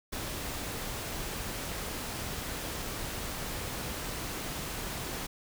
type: noise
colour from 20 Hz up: pink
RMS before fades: -37 dBFS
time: 0.12-5.27 s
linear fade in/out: 10 ms
effects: none